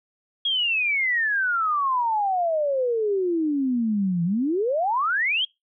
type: exponential two-way sweep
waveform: sine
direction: down then up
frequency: 3322 to 166 to 3322 Hz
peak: -20 dBFS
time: 0.45-5.45 s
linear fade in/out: 5 ms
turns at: 4.24 s
effects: noise-tail reverb RT60 0.2 s tail -24 dB re dry